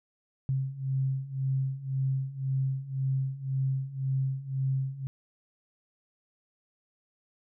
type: beating tone pair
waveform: sine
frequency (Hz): 132.6 / 134.5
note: C3 / C3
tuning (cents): +23 / +48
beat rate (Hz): 1.9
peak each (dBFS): -32 / -29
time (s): 0.49-5.07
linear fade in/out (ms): 0
effects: none